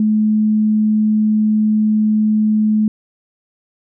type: tone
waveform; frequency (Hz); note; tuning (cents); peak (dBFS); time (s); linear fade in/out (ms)
sine; 214.6; A3; -43; -11; 0-2.88; 2
effects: none